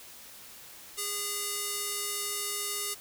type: tone with band-pass filter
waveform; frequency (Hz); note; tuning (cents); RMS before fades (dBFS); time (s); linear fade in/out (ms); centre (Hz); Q
square; 408.9; G#4; -27; -34; 0.97-2.95; 20; 9800; 0.94
effects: white hiss -49 dBFS RMS until 3 s